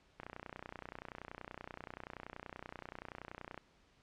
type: click train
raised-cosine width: 0.5 ms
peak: -30 dBFS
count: 104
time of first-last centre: 0.2-3.577 s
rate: 30.5 Hz
effects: pink hiss -69 dBFS RMS until 4.02 s + low-pass 5000 Hz 12 dB/octave